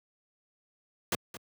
pink noise with echo, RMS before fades -29 dBFS, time 1.12-1.15 s, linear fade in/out 2 ms, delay 220 ms, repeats 1, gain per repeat -14 dB, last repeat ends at 1.37 s, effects high-pass 100 Hz 12 dB/octave

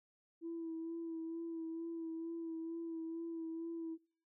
sine tone with vibrato, 329.6 Hz, E4, in tune, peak -39 dBFS, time 0.41-3.98 s, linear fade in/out 50 ms, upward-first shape sine, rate 2.2 Hz, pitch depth 25 cents each way, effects noise-tail reverb RT60 0.5 s tail -25 dB re dry + tanh soft clip ceiling -36 dBFS

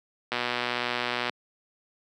click train, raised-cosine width 0.3 ms, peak -11 dBFS, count 120, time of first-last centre 0.32-1.295 s, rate 122 Hz, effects high-pass 200 Hz 12 dB/octave

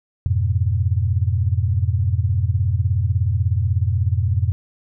sine chord, F diminished, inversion none, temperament equal, 87.31 / 103.83 / 123.47 Hz, F2 / Ab2 / Cb3, 0 / 0 / 0 cents, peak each -19 / -20 / -23 dBFS, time 0.26-4.52 s, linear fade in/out 0 ms, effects none

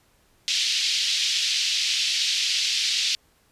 white band-pass noise, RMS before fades -24 dBFS, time 0.48-3.15 s, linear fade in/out 0 ms, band 2700 to 5100 Hz, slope 24 dB/octave, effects pink hiss -62 dBFS RMS until 3.51 s + resampled to 32000 Hz

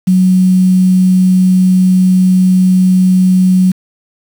sine tone with quantisation, 185 Hz, F#3, in tune, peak -5 dBFS, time 0.07-3.72 s, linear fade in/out 10 ms, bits 5, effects none

